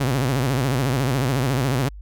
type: tone with vibrato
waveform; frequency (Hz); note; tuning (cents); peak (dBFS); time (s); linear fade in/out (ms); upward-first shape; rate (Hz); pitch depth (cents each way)
sawtooth; 130.81; C3; 0; -15; 0-1.89; 10; sine; 14; 150
effects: added 50 Hz sine -35 dBFS peak until 2.01 s